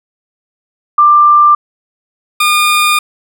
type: tone pair in turn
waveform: sine / 20% pulse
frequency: 1186 / 1213.7 Hz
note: D6 / D#6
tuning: +17 / -43 cents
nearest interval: unison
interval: 40 cents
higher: second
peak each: -3 dBFS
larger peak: neither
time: 0.98-1.55 / 2.4-2.99 s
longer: second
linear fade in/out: 5 ms
effects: none